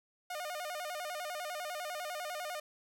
sawtooth tone with vibrato, 661 Hz, E5, 5 cents sharp, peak -34 dBFS, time 0.3-2.6 s, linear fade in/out 5 ms, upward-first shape square, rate 10 Hz, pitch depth 150 cents each way, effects none

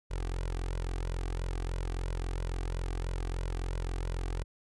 sawtooth tone with flanger, 43.65 Hz, F1, in tune, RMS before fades -34 dBFS, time 0.1-4.44 s, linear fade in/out 20 ms, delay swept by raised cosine 2 to 2.6 ms, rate 3 Hz, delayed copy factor +0.75, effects resampled to 24000 Hz

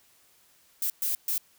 violet noise bursts at uneven times, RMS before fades -28 dBFS, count 3, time 0.82-0.9 / 1.02-1.15 / 1.28-1.38 s, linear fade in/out 2 ms, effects white hiss -62 dBFS RMS until 1.58 s

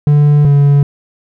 triangle tone pair in turn, 146.83 / 142.49 Hz, D3 / C#3, 0 / +48 cents, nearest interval minor second, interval 52 cents, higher first, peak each -3 dBFS, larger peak neither, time 0.07-0.45 / 0.45-0.83 s, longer neither, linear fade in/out 2 ms, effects none

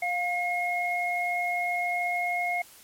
sine tone pair together, 705 / 2156 Hz, F5 / C#7, +16 / -49 cents, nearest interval octave + perfect fifth, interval 1935 cents, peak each -28 dBFS, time 0.02-2.62 s, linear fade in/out 5 ms, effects white hiss -52 dBFS RMS until 2.83 s + MP3 64 kbps

